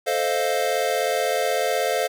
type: chord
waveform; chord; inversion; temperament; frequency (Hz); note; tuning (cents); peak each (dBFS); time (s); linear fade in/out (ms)
square; F dominant seventh; first; equal; 440 / 523.3 / 622.3 / 698.5; A4 / C5 / Eb5 / F5; 0 / 0 / 0 / 0; -28 / -26 / -28 / -26; 0.06-2.08; 20
effects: none